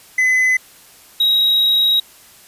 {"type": "tone pair in turn", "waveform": "triangle", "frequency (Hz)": [2022, 3817], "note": ["B6", "A#7"], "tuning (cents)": [40, 40], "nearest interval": "major seventh", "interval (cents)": 1100, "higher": "second", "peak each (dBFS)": -10, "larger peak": "neither", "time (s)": [[0.18, 0.57], [1.2, 2]], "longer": "second", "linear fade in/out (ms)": 5, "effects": ["white hiss -45 dBFS RMS until 2.47 s", "resampled to 32000 Hz"]}